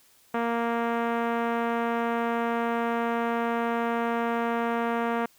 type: tone with low-pass filter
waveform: 5% pulse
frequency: 233.1 Hz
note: A#3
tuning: in tune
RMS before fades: -27 dBFS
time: 0.34-5.26 s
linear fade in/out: 5 ms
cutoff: 1100 Hz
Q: 0.6
effects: white hiss -60 dBFS RMS until 5.38 s